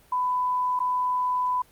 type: tone with dropouts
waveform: sine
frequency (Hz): 999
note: B5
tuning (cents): +20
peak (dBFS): -22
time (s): 0.12-1.62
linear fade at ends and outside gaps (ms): 5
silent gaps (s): 0.792-0.801
effects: pink hiss -57 dBFS RMS until 1.71 s + Opus 32 kbps